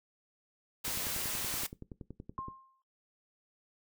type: noise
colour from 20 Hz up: white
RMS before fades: -36 dBFS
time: 0.84-1.67 s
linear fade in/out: 10 ms
type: click train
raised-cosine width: 3 ms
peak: -31 dBFS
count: 18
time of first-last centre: 0.88-2.484 s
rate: 10.6 Hz
type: tone with exponential decay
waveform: sine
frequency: 1061 Hz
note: C6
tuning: 24 cents sharp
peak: -35 dBFS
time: 2.38-2.82 s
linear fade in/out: 1 ms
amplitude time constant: 94 ms
effects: noise-tail reverb RT60 0.2 s tail -18 dB re dry